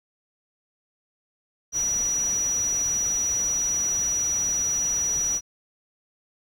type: tone in noise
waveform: sine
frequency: 5840 Hz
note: F#8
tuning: 24 cents flat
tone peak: -22 dBFS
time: 1.72-5.41 s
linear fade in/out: 50 ms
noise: pink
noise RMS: -39 dBFS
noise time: 1.72-5.41 s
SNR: +14 dB
effects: none